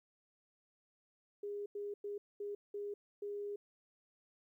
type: tone bursts at uneven times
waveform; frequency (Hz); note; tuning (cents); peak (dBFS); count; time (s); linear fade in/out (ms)
sine; 408.7; G#4; -28; -39; 6; 1.43-1.66 / 1.75-1.94 / 2.04-2.18 / 2.4-2.55 / 2.74-2.94 / 3.22-3.56; 5
effects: 13-bit